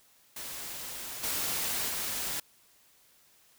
white noise with level steps, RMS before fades -40 / -32 / -34 dBFS, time 0.36-2.4 s, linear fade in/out 5 ms, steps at 1.23 / 1.88 s, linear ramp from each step 10 ms, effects white hiss -63 dBFS RMS until 3.58 s

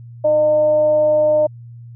sine tone with frequency modulation, 608 Hz, D#5, 40 cents flat, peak -11 dBFS, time 0.24-1.47 s, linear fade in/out 10 ms, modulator 298 Hz, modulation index 0.21, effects added 118 Hz sine -34 dBFS peak until 1.95 s

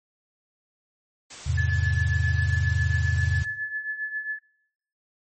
white noise, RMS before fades -40 dBFS, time 1.3-3.45 s, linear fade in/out 10 ms
sine chord, E augmented, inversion none, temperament equal, 82.41 / 103.83 / 130.81 Hz, E2 / G#2 / B#2, 0 / 0 / 0 cents, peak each -24 / -27 / -27 dBFS, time 1.46-3.43 s, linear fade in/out 10 ms
sine tone with tremolo, 1725 Hz, A6, 35 cents flat, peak -24 dBFS, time 1.57-4.39 s, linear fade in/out 10 ms, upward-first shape triangle, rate 7.4 Hz, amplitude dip 75%
effects noise-tail reverb RT60 0.7 s tail -19 dB re dry + MP3 32 kbps

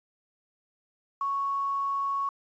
sine tone with quantisation, 1108.7 Hz, C#6, in tune, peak -26 dBFS, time 1.21-2.29 s, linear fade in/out 2 ms, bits 9, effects resampled to 16000 Hz

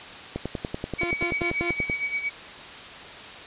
click train, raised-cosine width 2 ms, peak -15 dBFS, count 17, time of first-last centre 0.36-1.898 s, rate 10.4 Hz
sine tone with tremolo, 2267 Hz, C#7, 38 cents sharp, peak -23 dBFS, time 0.98-2.3 s, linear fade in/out 20 ms, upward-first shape sine, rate 8.7 Hz, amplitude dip 70%
sawtooth tone bursts, 346 Hz, F4, 16 cents flat, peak -24 dBFS, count 4, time 1.01-1.707 s, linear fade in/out 2 ms, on 100 ms, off 99 ms
effects white hiss -40 dBFS RMS until 3.46 s + resampled to 8000 Hz

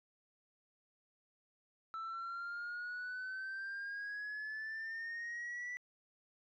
sine exponential sweep, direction up, 1318.5 to 1975.5 Hz, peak -38 dBFS, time 1.94-5.77 s, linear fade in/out 0 ms, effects tanh soft clip ceiling -39 dBFS

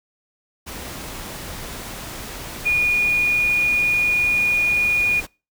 sine tone in noise, 2445 Hz, D#7, 31 cents flat, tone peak -15 dBFS, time 2.65-5.21 s, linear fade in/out 20 ms, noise pink, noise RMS -33 dBFS, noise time 0.66-5.27 s, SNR +15 dB, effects noise-tail reverb RT60 0.3 s tail -24 dB re dry

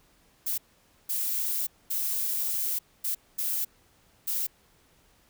violet noise bursts at uneven times, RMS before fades -29 dBFS, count 6, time 0.46-0.58 / 1.09-1.67 / 1.9-2.79 / 3.04-3.15 / 3.38-3.65 / 4.27-4.47 s, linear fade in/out 10 ms, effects pink hiss -63 dBFS RMS until 5.29 s

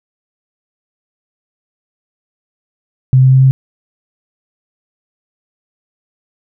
sine tone with pitch steps, 130 / 130.9 / 131.81 / 132.73 Hz, C3 / C3 / C3 / C3, -11 / +1 / +13 / +25 cents, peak -4 dBFS, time 3.13-3.51 s, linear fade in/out 0 ms, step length 95 ms, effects none

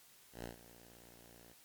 5% pulse tone with ADSR envelope, 58.6 Hz, A#1, 10 cents sharp, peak -31 dBFS, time 0.32-1.54 s, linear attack 120 ms, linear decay 120 ms, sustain -17 dB, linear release 23 ms, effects white hiss -63 dBFS RMS until 1.64 s + MP3 96 kbps

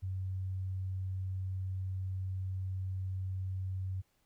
sine tone, 94.1 Hz, F#2, 30 cents sharp, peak -34 dBFS, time 0.02-4.02 s, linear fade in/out 20 ms, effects pink hiss -75 dBFS RMS until 4.25 s

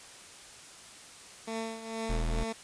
15% pulse tone with tremolo, 224.6 Hz, A3, 36 cents sharp, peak -26 dBFS, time 1.47-2.53 s, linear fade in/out 10 ms, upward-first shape triangle, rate 2.2 Hz, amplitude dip 75%
square tone, 40.38 Hz, E1, 35 cents flat, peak -29 dBFS, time 2.09-2.44 s, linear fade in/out 10 ms
effects white hiss -50 dBFS RMS until 2.63 s + resampled to 22050 Hz

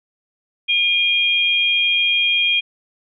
sine tone pair together, 2425 / 3237 Hz, D#7 / G#7, -45 / -45 cents, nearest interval perfect fourth, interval 500 cents, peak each -17 dBFS, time 0.68-2.61 s, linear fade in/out 20 ms, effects none

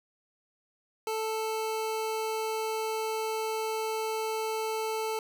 25% pulse tone, 440 Hz, A4, in tune, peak -26 dBFS, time 1.07-5.19 s, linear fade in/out 2 ms, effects none

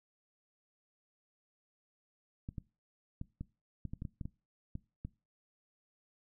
clicks, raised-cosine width 5 ms, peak -28 dBFS, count 12, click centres 2.489 / 2.582 / 3.214 / 3.41 / 3.853 / 3.935 / 4.021 / 4.052 / 4.212 / 4.255 / 4.754 / 5.05 s, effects noise-tail reverb RT60 0.3 s tail -21 dB re dry

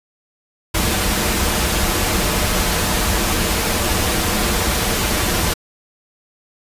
pink noise with comb filter, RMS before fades -18 dBFS, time 0.74-5.54 s, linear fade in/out 10 ms, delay 7.4 ms, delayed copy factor -0.5, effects resampled to 32000 Hz

